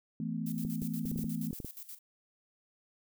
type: chord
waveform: sine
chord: E suspended fourth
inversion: none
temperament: equal with one note detuned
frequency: 164.81 / 220 / 252.1 Hz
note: E3 / A3 / B3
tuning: 0 / 0 / +36 cents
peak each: -37 / -36 / -39 dBFS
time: 0.2-1.51 s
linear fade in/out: 2 ms
type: noise with tremolo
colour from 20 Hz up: violet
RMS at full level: -45 dBFS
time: 0.46-1.99 s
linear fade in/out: 5 ms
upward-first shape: square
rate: 8.4 Hz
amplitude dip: 75%
type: clicks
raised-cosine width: 3 ms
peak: -28 dBFS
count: 10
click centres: 0.65 / 0.822 / 1.054 / 1.116 / 1.159 / 1.19 / 1.242 / 1.53 / 1.602 / 1.647 s
effects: none